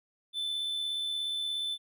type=tone with amplitude modulation; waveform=triangle; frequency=3520 Hz; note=A7; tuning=in tune; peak=-28 dBFS; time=0.33-1.78 s; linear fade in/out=50 ms; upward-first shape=sine; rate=76.9 Hz; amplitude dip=30%; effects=none